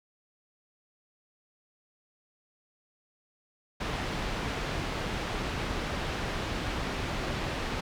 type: low-pass noise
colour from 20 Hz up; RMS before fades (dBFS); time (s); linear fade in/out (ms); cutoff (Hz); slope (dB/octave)
pink; -33; 3.8-7.81; 10; 3700; 12
effects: none